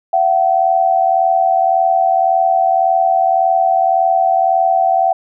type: tone pair together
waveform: sine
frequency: 678 / 759.8 Hz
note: E5 / F#5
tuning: +49 / +46 cents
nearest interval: major second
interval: 197 cents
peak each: -14 / -12 dBFS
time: 0.13-5.13 s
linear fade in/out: 5 ms
effects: none